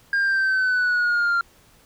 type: exponential sweep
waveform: sine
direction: down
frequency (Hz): 1615 to 1382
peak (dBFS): -15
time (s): 0.13-1.41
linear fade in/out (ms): 2
effects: tanh soft clip ceiling -17 dBFS + pink hiss -55 dBFS RMS until 1.85 s